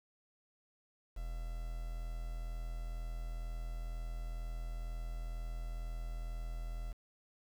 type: tone with quantisation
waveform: triangle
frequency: 41.05 Hz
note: E1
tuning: 6 cents flat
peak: -36 dBFS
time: 1.16-6.93 s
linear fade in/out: 10 ms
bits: 9
effects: none